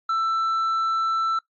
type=tone with tanh clipping; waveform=sine; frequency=1330 Hz; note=E6; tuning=15 cents sharp; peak=-21 dBFS; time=0.09-1.39 s; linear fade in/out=5 ms; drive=3 dB; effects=noise-tail reverb RT60 0.1 s tail -18 dB re dry + AAC 64 kbps